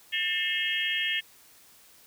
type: tone cluster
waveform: sine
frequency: 1789 / 2141 / 2624 / 2872 / 3231 Hz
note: A6 / C7 / E7 / F7 / G#7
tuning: +28 / +39 / -9 / +48 / -48 cents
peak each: -31 / -33 / -34 / -32 / -32 dBFS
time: 0.12-1.21 s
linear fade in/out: 20 ms
effects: white hiss -56 dBFS RMS until 2.06 s